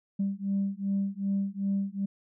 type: beating tone pair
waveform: sine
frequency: 196 / 198.6 Hz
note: G3 / G3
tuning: 0 / +23 cents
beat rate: 2.6 Hz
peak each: -29 dBFS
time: 0.19-2.06 s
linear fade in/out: 10 ms
effects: tanh soft clip ceiling -21 dBFS